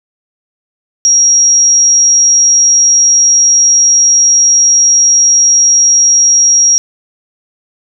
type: tone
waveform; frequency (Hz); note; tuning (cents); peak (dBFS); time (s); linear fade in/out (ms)
sine; 5650; F8; +19; -4; 1.05-6.78; 0
effects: none